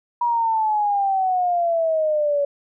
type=exponential sweep; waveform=sine; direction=down; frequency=964 to 565 Hz; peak=-17 dBFS; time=0.21-2.45 s; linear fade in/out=5 ms; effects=none